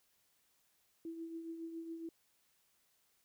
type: tone with tremolo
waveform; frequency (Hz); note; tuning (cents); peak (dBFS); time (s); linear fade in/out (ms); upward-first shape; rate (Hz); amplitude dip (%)
sine; 329.6; E4; 0; -40; 1.05-2.09; 2; triangle; 7.2; 55
effects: white hiss -75 dBFS RMS until 3.24 s